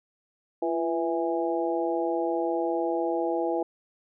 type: harmonic tone with a mistuned harmonic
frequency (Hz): 164.8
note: E3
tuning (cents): 0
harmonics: 2 / 3 / 4 / 5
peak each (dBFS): -28 / -30 / -31 / -32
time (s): 0.62-3.63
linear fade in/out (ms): 5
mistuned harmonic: 2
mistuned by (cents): +54
effects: none